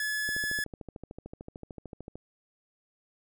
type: tone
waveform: 45% pulse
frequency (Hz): 1710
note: A6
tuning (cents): -50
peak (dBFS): -29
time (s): 0-0.64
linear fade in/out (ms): 2
type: click train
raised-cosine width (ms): 2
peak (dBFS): -28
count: 26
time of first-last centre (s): 0.29-2.156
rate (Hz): 13.4
effects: none